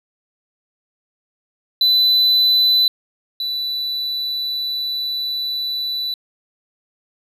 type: tone pair in turn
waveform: triangle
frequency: 4000 / 3972 Hz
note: B7 / B7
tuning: +21 / +9 cents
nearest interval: unison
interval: 12 cents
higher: first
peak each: -10 / -19 dBFS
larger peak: first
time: 1.81-2.88 / 3.4-6.14 s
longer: second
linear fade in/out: 2 ms
effects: resampled to 32000 Hz